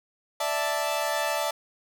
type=chord; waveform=sawtooth; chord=D suspended second; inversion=none; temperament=equal; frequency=587.3 / 659.3 / 880 Hz; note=D5 / E5 / A5; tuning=0 / 0 / 0 cents; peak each=-26 dBFS; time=0.4-1.51 s; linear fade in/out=5 ms; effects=none